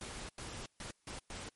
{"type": "noise bursts at uneven times", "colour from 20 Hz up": "pink", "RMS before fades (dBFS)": -45, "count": 5, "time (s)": [[0.01, 0.29], [0.38, 0.66], [0.8, 0.91], [1.07, 1.19], [1.3, 1.49]], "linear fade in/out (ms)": 2, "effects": ["white hiss -75 dBFS RMS until 1.55 s", "MP3 48 kbps"]}